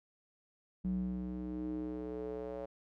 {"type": "tone with band-pass filter sweep", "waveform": "square", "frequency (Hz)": 61.74, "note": "B1", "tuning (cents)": 0, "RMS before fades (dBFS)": -39, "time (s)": [0.84, 2.66], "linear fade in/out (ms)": 10, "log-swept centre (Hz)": [180, 550], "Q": 4.3, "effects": []}